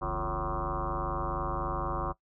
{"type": "tone with frequency modulation", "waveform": "sine", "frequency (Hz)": 554.4, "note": "C#5", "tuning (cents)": 0, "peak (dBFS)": -29, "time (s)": [0.01, 2.13], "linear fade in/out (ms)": 20, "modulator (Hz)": 103, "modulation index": 6.6, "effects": ["noise-tail reverb RT60 0.1 s tail -19 dB re dry"]}